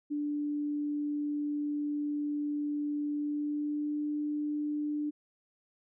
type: tone with pitch glide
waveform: sine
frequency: 293.7 to 297.1 Hz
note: D4 to D4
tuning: 0 to +20 cents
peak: -30 dBFS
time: 0.1-5.11 s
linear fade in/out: 20 ms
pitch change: +20 cents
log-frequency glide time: 3.12-4.01 s
effects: none